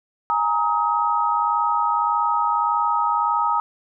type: chord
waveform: sine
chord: Ab suspended second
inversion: none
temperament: equal with one note detuned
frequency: 830.6 / 932.3 / 1265.5 Hz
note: Ab5 / Bb5 / Eb6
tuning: 0 / 0 / +29 cents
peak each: -25 / -21 / -21 dBFS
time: 0.3-3.6 s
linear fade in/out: 0 ms
effects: none